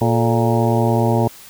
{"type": "harmonic tone with a mistuned harmonic", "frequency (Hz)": 116.54, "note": "A#2", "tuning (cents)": 0, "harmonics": [1, 2, 3, 4, 5, 6, 7, 8], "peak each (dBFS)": [-17, -20, -22, -23, -24, -25, -25, -26], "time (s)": [0.01, 1.28], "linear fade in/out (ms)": 5, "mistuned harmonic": 4, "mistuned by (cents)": -100, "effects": ["white hiss -41 dBFS RMS until 1.49 s"]}